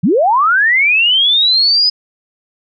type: linear sweep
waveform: sine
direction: up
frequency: 138.59 to 5050 Hz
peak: -8 dBFS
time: 0.03-1.9 s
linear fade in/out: 10 ms
effects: none